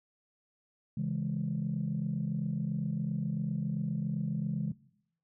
sine chord, C# minor, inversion none, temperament equal with one note detuned, 137.32 / 164.81 / 207.7 Hz, C#3 / E3 / G#3, -16 / 0 / 0 cents, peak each -34 dBFS, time 0.97-4.72 s, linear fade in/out 5 ms, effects noise-tail reverb RT60 0.7 s tail -19 dB re dry + tanh soft clip ceiling -23 dBFS

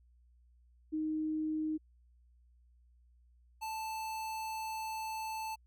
sine / square tone pair in turn, 311.1 / 879.9 Hz, D#4 / A5, 0 / 0 cents, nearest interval octave + tritone, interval 1800 cents, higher second, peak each -32 / -38 dBFS, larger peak first, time 0.92-1.78 / 3.61-5.56 s, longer second, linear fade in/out 20 ms, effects added 60 Hz sine -62 dBFS peak until 5.66 s

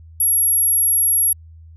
sine tone, 11260 Hz, F9, 13 cents sharp, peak -13 dBFS, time 0.2-1.33 s, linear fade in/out 5 ms, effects added 81 Hz sine -39 dBFS peak until 1.76 s

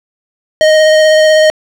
square tone with vibrato, 622.3 Hz, D#5, in tune, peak -5 dBFS, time 0.61-1.5 s, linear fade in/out 0 ms, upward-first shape sine, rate 16 Hz, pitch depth 12 cents each way, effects low-pass 6000 Hz 12 dB/octave + 7-bit

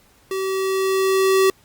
square tone with level ramp, 383 Hz, G4, 40 cents flat, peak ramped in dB -23 to -13 dBFS, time 0.31-1.5 s, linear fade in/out 2 ms, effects pink hiss -55 dBFS RMS until 1.64 s + Opus 48 kbps

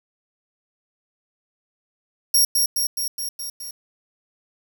15% pulse tone with echo, 5588 Hz, F8, in tune, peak -8 dBFS, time 2.34-2.45 s, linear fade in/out 5 ms, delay 210 ms, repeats 6, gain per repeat -3 dB, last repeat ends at 3.71 s, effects 8-bit

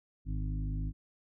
harmonic tone with a mistuned harmonic, 51.6 Hz, G#1, 10 cents flat, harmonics 1 / 2 / 3 / 5 / 6, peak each -33 / -39 / -40 / -44 / -51 dBFS, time 0.25-0.93 s, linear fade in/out 50 ms, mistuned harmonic 1, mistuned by -36 cents, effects none

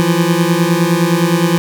25% pulse beating tone pair, 165.6 / 175.3 Hz, E3 / F3, +8 / +7 cents, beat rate 9.7 Hz, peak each -10 dBFS, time 0-1.58 s, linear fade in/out 0 ms, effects none

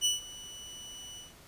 25% pulse tone with ADSR envelope, 2960 Hz, F#7, in tune, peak -20 dBFS, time 0.01-1.34 s, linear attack 40 ms, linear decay 150 ms, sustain -20 dB, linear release 160 ms, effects pink hiss -55 dBFS RMS until 1.47 s + resampled to 32000 Hz

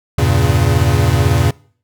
square chord, E diminished seventh, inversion none, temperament equal, 82.41 / 98 / 116.54 / 138.59 Hz, E2 / G2 / Bb2 / Db3, 0 / 0 / 0 / 0 cents, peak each -17 dBFS, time 0.18-1.51 s, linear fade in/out 5 ms, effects noise-tail reverb RT60 0.5 s tail -24 dB re dry

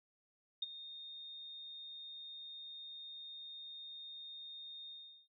sine tone with ADSR envelope, 3676 Hz, A#7, 25 cents flat, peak -33 dBFS, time 0.62-5.28 s, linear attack 6 ms, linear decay 24 ms, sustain -14 dB, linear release 390 ms, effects none

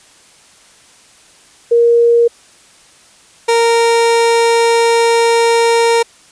sine / 30% pulse tone pair in turn, 470 / 463.8 Hz, A#4 / A#4, +14 / -9 cents, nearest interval unison, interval 23 cents, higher first, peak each -6 dBFS, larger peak neither, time 1.71-2.28 / 3.48-6.03 s, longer second, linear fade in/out 10 ms, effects white hiss -45 dBFS RMS until 6.31 s + resampled to 22050 Hz

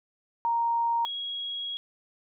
sine tone pair in turn, 932 / 3309 Hz, A#5 / G#7, -1 / -7 cents, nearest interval octave + minor seventh, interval 2194 cents, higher second, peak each -23 / -31 dBFS, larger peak first, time 0.45-1.05 / 1.05-1.77 s, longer second, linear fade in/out 0 ms, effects none

